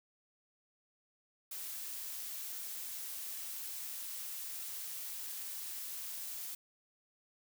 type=noise; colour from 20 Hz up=blue; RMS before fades=-43 dBFS; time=1.51-6.55 s; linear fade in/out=5 ms; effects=none